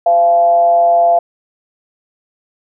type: tone with frequency modulation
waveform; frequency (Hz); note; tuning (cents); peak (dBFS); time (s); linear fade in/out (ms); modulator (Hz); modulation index
sine; 686; F5; -31; -7; 0.06-1.19; 5; 172; 0.36
effects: none